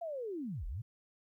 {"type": "linear two-way sweep", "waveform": "sine", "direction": "down then up", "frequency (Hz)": [698.5, 32.7, 125.2], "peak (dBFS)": -37, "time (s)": [0.01, 0.82], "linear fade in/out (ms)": 10, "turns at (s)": 0.66, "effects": ["13-bit"]}